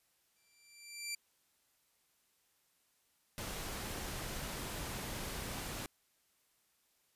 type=tone with exponential growth; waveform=15% pulse; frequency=2350 Hz; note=D7; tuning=1 cent sharp; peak=-30 dBFS; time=0.36-1.15 s; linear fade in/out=5 ms; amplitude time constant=170 ms
type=noise; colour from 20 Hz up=pink; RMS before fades=-42 dBFS; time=3.38-5.86 s; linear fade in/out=0 ms
effects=white hiss -75 dBFS RMS until 7.15 s + resampled to 32000 Hz

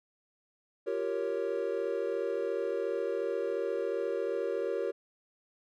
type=chord; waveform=triangle; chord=G half-diminished seventh; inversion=third; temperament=equal; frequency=349.2 / 392 / 466.2 / 554.4 Hz; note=F4 / G4 / Bb4 / Db5; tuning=0 / 0 / 0 / 0 cents; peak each=-37 / -33 / -32 / -34 dBFS; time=0.86-4.92 s; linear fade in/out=20 ms; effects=none

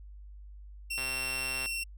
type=tone; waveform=sawtooth; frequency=2719 Hz; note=F7; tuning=47 cents flat; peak=-29 dBFS; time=0.9-1.84 s; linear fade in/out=10 ms
type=click train; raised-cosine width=0.3 ms; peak=-24 dBFS; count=90; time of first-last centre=0.98-1.659 s; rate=131 Hz
effects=added 50 Hz sine -45 dBFS peak until 1.97 s

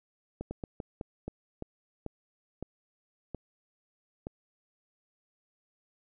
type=slowing click train; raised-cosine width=2 ms; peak=-23 dBFS; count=11; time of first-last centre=0.41-4.269 s; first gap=100 ms; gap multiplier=1.28; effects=none

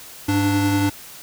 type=tone pair together; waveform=square; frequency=101.41 / 293.7 Hz; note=G#2 / D4; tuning=-41 / 0 cents; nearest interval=octave + tritone; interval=1841 cents; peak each=-22 / -19 dBFS; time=0.28-0.9 s; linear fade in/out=10 ms; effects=white hiss -40 dBFS RMS until 1.22 s

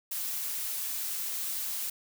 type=noise; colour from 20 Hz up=blue; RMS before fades=-34 dBFS; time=0.11-1.9 s; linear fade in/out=5 ms; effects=none

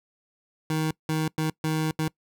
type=tone bursts at uneven times; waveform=25% pulse; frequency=157.1 Hz; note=D#3; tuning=17 cents sharp; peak=-20 dBFS; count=5; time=0.7-0.91 / 1.09-1.28 / 1.38-1.5 / 1.64-1.91 / 1.99-2.08 s; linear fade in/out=2 ms; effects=noise-tail reverb RT60 0.1 s tail -23 dB re dry

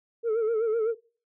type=tone with vibrato; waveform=sine; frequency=447.8 Hz; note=A4; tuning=30 cents sharp; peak=-20 dBFS; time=0.23-0.95 s; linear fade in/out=50 ms; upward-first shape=sine; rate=7.9 Hz; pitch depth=80 cents each way; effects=noise-tail reverb RT60 0.4 s tail -22 dB re dry + tanh soft clip ceiling -22 dBFS

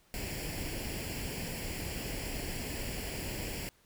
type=noise with comb filter; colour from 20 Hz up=pink; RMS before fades=-38 dBFS; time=0.14-3.69 s; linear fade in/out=0 ms; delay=0.4 ms; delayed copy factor=+0.7; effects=pink hiss -66 dBFS RMS until 3.85 s

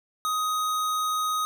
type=tone; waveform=square; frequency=1253 Hz; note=D#6; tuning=12 cents sharp; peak=-25 dBFS; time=0.25-1.45 s; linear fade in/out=0 ms; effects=none

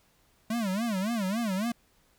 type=tone with vibrato; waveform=square; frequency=210 Hz; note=G#3; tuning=19 cents sharp; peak=-28 dBFS; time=0.5-1.72 s; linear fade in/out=5 ms; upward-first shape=sine; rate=3.6 Hz; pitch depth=220 cents each way; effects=pink hiss -66 dBFS RMS until 2.18 s

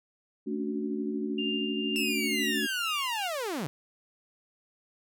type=chord; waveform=sine; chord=D major seventh; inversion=second; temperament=equal with one note detuned; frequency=220 / 277.2 / 290 / 370 Hz; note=A3 / C#4 / D4 / F#4; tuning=0 / 0 / -22 / 0 cents; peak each=-33 / -39 / -34 / -35 dBFS; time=0.46-2.67 s; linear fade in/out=20 ms
type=tone with tremolo; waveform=sine; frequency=2800 Hz; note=F7; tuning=4 cents sharp; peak=-30 dBFS; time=1.38-3.28 s; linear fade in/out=5 ms; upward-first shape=triangle; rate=2.1 Hz; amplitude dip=50%
type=linear sweep; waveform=sawtooth; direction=down; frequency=2671 to 123.47 Hz; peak=-27 dBFS; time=1.96-3.67 s; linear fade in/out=0 ms
effects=none

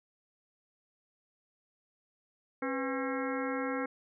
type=harmonic tone with a mistuned harmonic; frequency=270 Hz; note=C#4; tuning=45 cents flat; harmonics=1 / 2 / 3 / 4 / 5 / 6 / 7 / 8; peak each=-35 / -36 / -43 / -43 / -41 / -43 / -46 / -44 dBFS; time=2.62-3.86 s; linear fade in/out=5 ms; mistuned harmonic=2; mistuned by=-130 cents; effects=none

